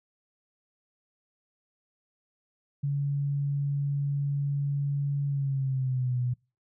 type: tone with pitch glide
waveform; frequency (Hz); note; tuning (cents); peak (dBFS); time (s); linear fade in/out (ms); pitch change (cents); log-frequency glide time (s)
sine; 141.7 to 124.07; C#3 to B2; +38 to +8; -25; 2.83-6.34; 10; -230; 5.27-6.19
effects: noise-tail reverb RT60 0.3 s tail -26 dB re dry